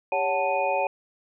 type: tone cluster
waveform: sine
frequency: 397.2 / 558 / 745 / 883 / 2474 Hz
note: G4 / C#5 / F#5 / A5 / D#7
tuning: +23 / +11 / +12 / +6 / -10 cents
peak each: -34 / -26 / -28 / -27 / -31 dBFS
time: 0.12-0.87 s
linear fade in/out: 2 ms
effects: none